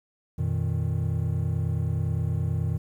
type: tone cluster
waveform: triangle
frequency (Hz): 88.5 / 118 / 156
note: F2 / A#2 / D#3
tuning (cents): +23 / +22 / +5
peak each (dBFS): -26 / -26 / -27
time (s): 0.38-2.78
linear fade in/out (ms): 10
effects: 10-bit

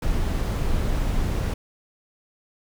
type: noise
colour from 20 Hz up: brown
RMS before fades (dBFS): -23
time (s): 0.02-1.54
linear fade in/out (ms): 5
effects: none

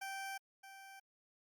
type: tone with echo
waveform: 20% pulse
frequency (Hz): 780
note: G5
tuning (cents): -9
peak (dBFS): -37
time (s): 0.01-0.38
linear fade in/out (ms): 10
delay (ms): 620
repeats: 1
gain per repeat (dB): -11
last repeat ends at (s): 1
effects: Opus 48 kbps

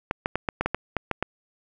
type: clicks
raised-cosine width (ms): 0.5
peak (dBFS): -9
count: 10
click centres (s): 0.111 / 0.259 / 0.356 / 0.488 / 0.61 / 0.66 / 0.746 / 0.967 / 1.113 / 1.226
effects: none

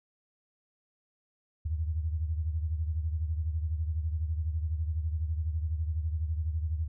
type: beating tone pair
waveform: sine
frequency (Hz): 77.78 / 89.78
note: D#2 / F2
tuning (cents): 0 / +48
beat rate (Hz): 12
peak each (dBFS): -29 / -36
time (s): 1.65-6.88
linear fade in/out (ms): 10
effects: none

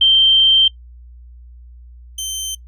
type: tone pair in turn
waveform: sine / 20% pulse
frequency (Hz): 3136 / 3104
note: G7 / G7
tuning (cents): 0 / -18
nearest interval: unison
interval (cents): 18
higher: first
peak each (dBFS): -8 / -17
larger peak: first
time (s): 0.01-0.68 / 2.18-2.55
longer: first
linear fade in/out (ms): 5
effects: noise-tail reverb RT60 0.1 s tail -21 dB re dry + added 60 Hz sine -37 dBFS peak until 2.67 s

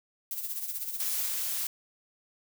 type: noise with tremolo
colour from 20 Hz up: violet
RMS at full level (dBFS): -33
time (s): 0.31-1.26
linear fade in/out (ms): 2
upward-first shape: sine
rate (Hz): 16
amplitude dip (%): 60
type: noise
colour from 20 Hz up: blue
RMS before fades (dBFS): -32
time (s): 1-1.67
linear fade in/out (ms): 2
effects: none

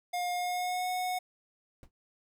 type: tone with pitch glide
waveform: square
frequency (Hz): 712 to 732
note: F5 to F#5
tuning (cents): +33 to -19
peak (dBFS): -31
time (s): 0.13-1.19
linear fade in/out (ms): 10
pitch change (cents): +48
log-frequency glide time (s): 0.32-0.88
type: noise with exponential decay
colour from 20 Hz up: brown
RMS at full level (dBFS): -42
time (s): 1.83-1.91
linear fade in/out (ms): 1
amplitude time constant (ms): 16
effects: none

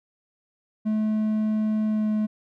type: tone with pitch glide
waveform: triangle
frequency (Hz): 215.6 to 214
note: A3 to A3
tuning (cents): -35 to -48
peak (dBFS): -19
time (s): 0.85-2.27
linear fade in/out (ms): 20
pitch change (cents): -13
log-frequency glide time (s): 1.86-2.08
effects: none

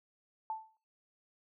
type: tone with exponential decay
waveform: sine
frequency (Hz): 880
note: A5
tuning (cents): 0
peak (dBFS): -32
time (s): 0.5-0.77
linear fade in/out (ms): 1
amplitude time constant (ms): 57
effects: noise-tail reverb RT60 0.4 s tail -23 dB re dry

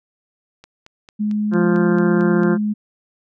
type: click train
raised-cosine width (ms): 0.2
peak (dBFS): -24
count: 9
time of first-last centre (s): 0.64-2.434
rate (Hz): 4.46
type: tone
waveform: sine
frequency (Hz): 210.4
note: G#3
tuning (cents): +23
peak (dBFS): -17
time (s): 1.19-2.74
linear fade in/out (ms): 20
type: harmonic tone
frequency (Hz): 174.61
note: F3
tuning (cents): 0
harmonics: 1 / 2 / 3 / 4 / 5 / 6 / 7 / 8 / 9 / 10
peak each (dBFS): -18 / -17 / -28 / -32 / -36 / -31 / -36 / -30 / -30 / -41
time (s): 1.51-2.58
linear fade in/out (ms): 50
effects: none

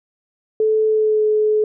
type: tone with pitch glide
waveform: sine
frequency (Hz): 435.1 to 427.6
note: A4 to A4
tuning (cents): -19 to -49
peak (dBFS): -13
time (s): 0.6-1.64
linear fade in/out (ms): 2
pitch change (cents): -30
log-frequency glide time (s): 0.87-1.25
effects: none

